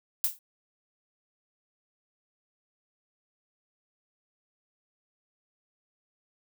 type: noise with exponential decay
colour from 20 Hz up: violet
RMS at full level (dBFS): -22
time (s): 0.24-0.39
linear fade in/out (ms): 1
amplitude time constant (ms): 32
effects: none